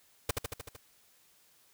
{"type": "noise with echo", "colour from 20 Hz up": "pink", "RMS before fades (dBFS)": -29, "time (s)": [0.29, 0.31], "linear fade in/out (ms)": 5, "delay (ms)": 76, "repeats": 6, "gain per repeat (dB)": -3, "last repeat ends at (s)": 0.766, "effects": ["white hiss -65 dBFS RMS until 1.73 s"]}